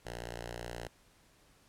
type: tone with notch filter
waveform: 5% pulse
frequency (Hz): 58.8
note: A#1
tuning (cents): +16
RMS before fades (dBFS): -43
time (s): 0.05-0.88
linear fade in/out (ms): 10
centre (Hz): 240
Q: 0.96
effects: pink hiss -65 dBFS RMS until 1.68 s + low-pass 12000 Hz 12 dB/octave